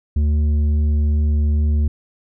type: tone with tanh clipping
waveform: sine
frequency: 74.8 Hz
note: D2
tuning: 32 cents sharp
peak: -15 dBFS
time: 0.16-1.88 s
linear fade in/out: 5 ms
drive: 7 dB
effects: none